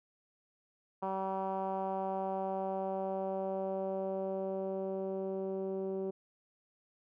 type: tone with low-pass filter sweep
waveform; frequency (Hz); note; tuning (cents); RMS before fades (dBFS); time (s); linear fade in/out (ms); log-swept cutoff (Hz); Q
10% pulse; 191.6; G3; -39; -36; 1.02-6.11; 10; 940 to 410; 2.5
effects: none